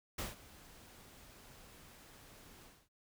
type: noise with ADSR envelope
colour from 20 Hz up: pink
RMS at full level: -39 dBFS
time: 0.18-2.89 s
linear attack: 8 ms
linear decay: 160 ms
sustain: -19 dB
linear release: 250 ms
effects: none